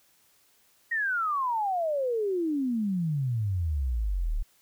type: exponential sweep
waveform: sine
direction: down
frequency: 1900 to 34 Hz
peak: -25 dBFS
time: 0.91-4.43 s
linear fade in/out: 10 ms
effects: white hiss -64 dBFS RMS until 4.61 s